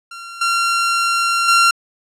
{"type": "tone with level steps", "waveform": "sawtooth", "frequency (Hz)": 1374, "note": "F6", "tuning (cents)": -29, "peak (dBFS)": [-27, -11, -6], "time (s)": [0.11, 1.71], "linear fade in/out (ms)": 5, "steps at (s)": [0.41, 1.48], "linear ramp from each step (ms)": 5, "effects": ["low-pass 9000 Hz 12 dB/octave"]}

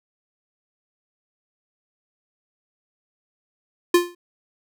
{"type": "tone with exponential decay", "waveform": "square", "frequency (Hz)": 350, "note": "F4", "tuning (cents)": 4, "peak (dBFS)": -10, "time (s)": [3.94, 4.15], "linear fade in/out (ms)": 5, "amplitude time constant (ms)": 45, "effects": []}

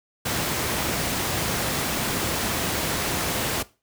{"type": "noise", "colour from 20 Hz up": "pink", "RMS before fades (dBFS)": -25, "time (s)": [0.25, 3.63], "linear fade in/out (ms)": 10, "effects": ["noise-tail reverb RT60 0.3 s tail -19 dB re dry", "high-pass 80 Hz 12 dB/octave"]}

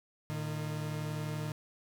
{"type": "tone pair together", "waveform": "40% pulse", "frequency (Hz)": [112.6, 153.03], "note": ["A2", "D#3"], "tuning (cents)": [40, -28], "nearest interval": "perfect fourth", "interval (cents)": 532, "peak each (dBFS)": [-39, -35], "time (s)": [0.3, 1.52], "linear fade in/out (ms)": 0, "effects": []}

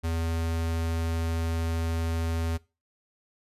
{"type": "tone", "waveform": "square", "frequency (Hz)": 82.41, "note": "E2", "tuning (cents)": 0, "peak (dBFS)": -27, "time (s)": [0.03, 2.58], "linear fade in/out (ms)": 20, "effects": ["noise-tail reverb RT60 0.3 s tail -22 dB re dry", "resampled to 32000 Hz"]}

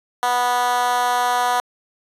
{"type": "tone with high-pass filter", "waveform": "10% pulse", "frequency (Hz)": 245.6, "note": "B3", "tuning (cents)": -9, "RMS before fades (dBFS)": -19, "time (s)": [0.23, 1.6], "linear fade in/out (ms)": 0, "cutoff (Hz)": 800, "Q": 2.6, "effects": ["resampled to 32000 Hz"]}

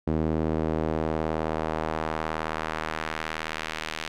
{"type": "tone with band-pass filter sweep", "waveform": "sawtooth", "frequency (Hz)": 79, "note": "D#2", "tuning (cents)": 27, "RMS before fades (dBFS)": -29, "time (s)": [0.07, 4.08], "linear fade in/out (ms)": 5, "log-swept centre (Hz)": [300, 2800], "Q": 0.95, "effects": []}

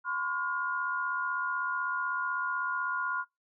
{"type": "tone cluster", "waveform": "sine", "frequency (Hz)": [1020, 1096, 1422], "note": ["C6", "C#6", "F6"], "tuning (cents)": [-44, -20, 31], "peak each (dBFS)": [-35, -38, -31], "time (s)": [0.04, 3.25], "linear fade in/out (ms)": 50, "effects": ["noise-tail reverb RT60 0.2 s tail -26 dB re dry"]}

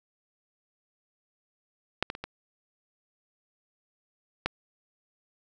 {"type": "clicks", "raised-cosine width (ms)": 0.3, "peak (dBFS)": [-8, -16, -23, -19, -10], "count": 5, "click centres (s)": [2.026, 2.101, 2.151, 2.24, 4.46], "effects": []}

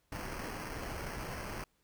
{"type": "noise with sample-and-hold", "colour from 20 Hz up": "pink", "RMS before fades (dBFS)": -41, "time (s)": [0.12, 1.64], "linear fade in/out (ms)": 2, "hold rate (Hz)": 3675, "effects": ["pink hiss -75 dBFS RMS until 1.83 s"]}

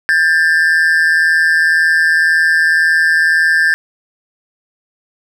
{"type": "tone pair together", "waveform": "triangle", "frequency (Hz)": [1603.1, 1765], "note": ["G6", "A6"], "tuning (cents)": [38, 5], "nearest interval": "major second", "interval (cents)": 167, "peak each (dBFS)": -10, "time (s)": [0.09, 3.74], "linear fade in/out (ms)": 0, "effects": []}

